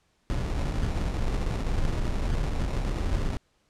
brown noise with sample-and-hold, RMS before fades -27 dBFS, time 0.3-3.37 s, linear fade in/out 0 ms, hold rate 1575 Hz, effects pink hiss -69 dBFS RMS until 3.69 s + low-pass 8000 Hz 12 dB/octave

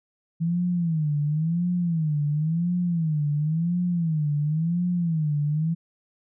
sine tone with vibrato, 161.5 Hz, E3, 35 cents flat, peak -21 dBFS, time 0.4-5.75 s, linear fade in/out 20 ms, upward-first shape sine, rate 0.95 Hz, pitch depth 170 cents each way, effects none

